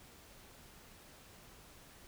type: silence
effects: pink hiss -58 dBFS RMS until 2.07 s